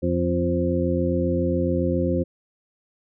harmonic tone with a mistuned harmonic, 87.31 Hz, F2, in tune, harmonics 1 / 2 / 3 / 4 / 6, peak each -26 / -26 / -26 / -26 / -26 dBFS, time 0.02-2.24 s, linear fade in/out 20 ms, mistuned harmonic 1, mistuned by -22 cents, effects none

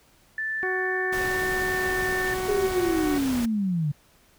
sine tone with pitch glide, 1760 to 1790.8 Hz, A6 to A6, 0 to +30 cents, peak -26 dBFS, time 0.38-2.34 s, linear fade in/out 2 ms, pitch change +30 cents, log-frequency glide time 0.53-1.43 s
harmonic tone, 372.3 Hz, F#4, 11 cents sharp, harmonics 1 / 2 / 3 / 4 / 5 / 6, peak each -28 / -34 / -38 / -40 / -42 / -44 dBFS, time 0.63-3.18 s, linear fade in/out 0 ms
pink noise, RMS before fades -34 dBFS, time 1.12-3.46 s, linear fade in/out 10 ms
sine linear sweep, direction down, 417.1 to 140.8 Hz, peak -22 dBFS, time 2.48-3.92 s, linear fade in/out 10 ms
effects pink hiss -59 dBFS RMS until 4.38 s

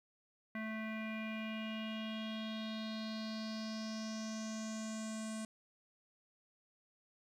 square tone with low-pass filter sweep, 219.2 Hz, A3, 6 cents flat, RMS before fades -42 dBFS, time 0.55-5.45 s, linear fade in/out 2 ms, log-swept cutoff 2000 to 8400 Hz, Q 4.7, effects 12-bit

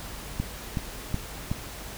click train, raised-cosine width 5 ms, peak -14 dBFS, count 4, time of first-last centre 0.4-1.515 s, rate 2.69 Hz, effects added 50 Hz sine -44 dBFS peak until 1.97 s + pink hiss -40 dBFS RMS until 1.97 s

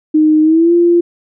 sine tone with pitch glide, 309 to 344.8 Hz, D#4 to F4, -12 to -22 cents, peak -6 dBFS, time 0.14-1.01 s, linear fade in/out 10 ms, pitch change +190 cents, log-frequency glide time 0.42-0.73 s, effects none

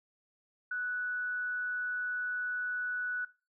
sine tone with amplitude modulation, 1480 Hz, F#6, in tune, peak -31 dBFS, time 0.71-3.25 s, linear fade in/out 5 ms, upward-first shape sine, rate 203 Hz, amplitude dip 25%, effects noise-tail reverb RT60 0.3 s tail -19 dB re dry

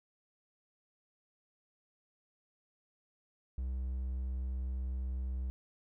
triangle tone, 64 Hz, C2, 38 cents flat, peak -32 dBFS, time 3.58-5.5 s, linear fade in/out 0 ms, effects none

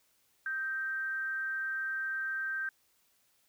sine tone with frequency modulation, 1568 Hz, G6, in tune, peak -32 dBFS, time 0.46-2.69 s, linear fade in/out 2 ms, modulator 290 Hz, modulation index 0.29, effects white hiss -71 dBFS RMS until 3.48 s

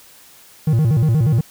triangle tone with vibrato, 133.6 Hz, C3, 36 cents sharp, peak -10 dBFS, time 0.67-1.41 s, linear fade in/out 5 ms, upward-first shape square, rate 8.4 Hz, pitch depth 270 cents each way, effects white hiss -46 dBFS RMS until 1.5 s

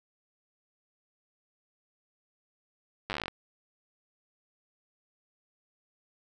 slowing click train, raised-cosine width 0.3 ms, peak -17 dBFS, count 13, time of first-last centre 3.1-3.281 s, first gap 9 ms, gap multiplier 1.09, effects none

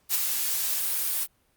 blue noise with ADSR envelope, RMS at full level -21 dBFS, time 0.09-1.27 s, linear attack 58 ms, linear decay 15 ms, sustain -6 dB, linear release 43 ms, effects pink hiss -67 dBFS RMS until 1.56 s + Opus 48 kbps

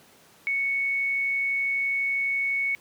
sine tone, 2217 Hz, C#7, in tune, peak -23 dBFS, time 0.47-2.75 s, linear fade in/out 0 ms, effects pink hiss -55 dBFS RMS until 2.8 s + high-pass 150 Hz 12 dB/octave

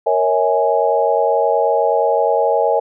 sine chord, A# half-diminished seventh, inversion none, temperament equal with one note detuned, 466.2 / 554.4 / 645.3 / 830.6 Hz, A#4 / C#5 / E5 / G#5, 0 / 0 / -37 / 0 cents, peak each -18 dBFS, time 0.06-2.8 s, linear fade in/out 10 ms, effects none

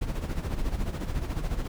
brown noise with tremolo, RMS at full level -27 dBFS, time 0.01-1.68 s, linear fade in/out 10 ms, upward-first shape sine, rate 14 Hz, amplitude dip 65%, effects none

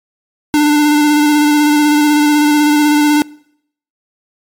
square tone with vibrato, 297.1 Hz, D4, 20 cents sharp, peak -8 dBFS, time 0.54-3.22 s, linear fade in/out 0 ms, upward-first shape square, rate 16 Hz, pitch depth 17 cents each way, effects noise-tail reverb RT60 0.7 s tail -24 dB re dry + MP3 96 kbps

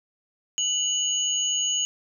sine tone pair together, 2960 / 6676 Hz, F#7 / G#8, 0 / +8 cents, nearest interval octave + major second, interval 1408 cents, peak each -25 dBFS, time 0.58-1.85 s, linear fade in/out 0 ms, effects none

